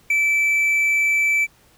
triangle tone with ADSR envelope, 2319 Hz, D7, 22 cents flat, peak -12 dBFS, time 0.1-1.47 s, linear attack 5 ms, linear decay 4 ms, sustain -2 dB, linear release 36 ms, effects pink hiss -55 dBFS RMS until 1.77 s

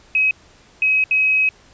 sine tone bursts at uneven times, 2545 Hz, D#7, 39 cents sharp, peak -13 dBFS, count 3, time 0.15-0.31 / 0.82-1.04 / 1.11-1.49 s, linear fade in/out 2 ms, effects pink hiss -50 dBFS RMS until 1.73 s + resampled to 16000 Hz

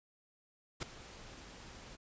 pink noise with ADSR envelope, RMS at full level -35 dBFS, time 0.8-1.97 s, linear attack 27 ms, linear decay 4 ms, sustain -17 dB, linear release 28 ms, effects resampled to 16000 Hz

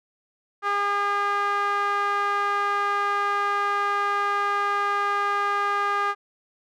sawtooth tone with band-pass filter, 405.5 Hz, G#4, 41 cents flat, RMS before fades -24 dBFS, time 0.62-6.15 s, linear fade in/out 50 ms, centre 1300 Hz, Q 3.3, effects none

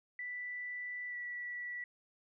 sine tone with pitch glide, 1975.5 to 1951.7 Hz, B6 to B6, 0 to -21 cents, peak -39 dBFS, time 0.19-1.84 s, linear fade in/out 2 ms, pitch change -21 cents, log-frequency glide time 1.08-1.16 s, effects none

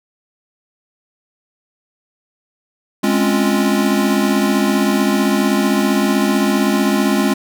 square chord, Db major seventh, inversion second, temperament equal, 207.7 / 261.6 / 277.2 / 349.2 Hz, Ab3 / C4 / Db4 / F4, 0 / 0 / 0 / 0 cents, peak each -17 / -21 / -20 / -21 dBFS, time 3.03-7.34 s, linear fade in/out 10 ms, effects none

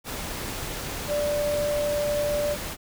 sine tone in noise, 587.3 Hz, D5, in tune, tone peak -23 dBFS, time 1.07-2.57 s, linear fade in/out 50 ms, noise pink, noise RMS -33 dBFS, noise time 0.04-2.77 s, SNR +7 dB, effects none

